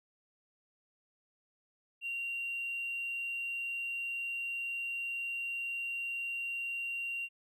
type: tone with hard clipping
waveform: sine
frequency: 2762 Hz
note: F7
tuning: 20 cents flat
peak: -35 dBFS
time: 2.01-7.29 s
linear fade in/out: 50 ms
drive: 1 dB
effects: none